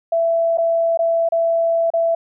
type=tone with dropouts; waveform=sine; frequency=666 Hz; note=E5; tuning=18 cents sharp; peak=-14 dBFS; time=0.12-2.15 s; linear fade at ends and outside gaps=5 ms; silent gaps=0.574-0.582 / 0.974-0.99 / 1.289-1.321 / 1.903-1.936 s; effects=none